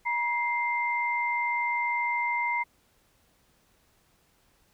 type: tone pair together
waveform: sine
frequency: 953.6 / 2093 Hz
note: A#5 / C7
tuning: +39 / 0 cents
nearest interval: octave + major second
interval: 1361 cents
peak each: -28 / -28 dBFS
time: 0.05-2.64 s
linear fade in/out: 20 ms
effects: pink hiss -66 dBFS RMS until 4.73 s